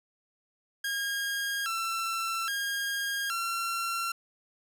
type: tone with pitch steps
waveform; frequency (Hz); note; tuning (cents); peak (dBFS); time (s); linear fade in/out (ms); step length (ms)
sawtooth; 1626 / 1343 / 1623 / 1363; G#6 / E6 / G#6 / F6; -37 / +32 / -40 / -43; -26; 0.84-4.12; 5; 820
effects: none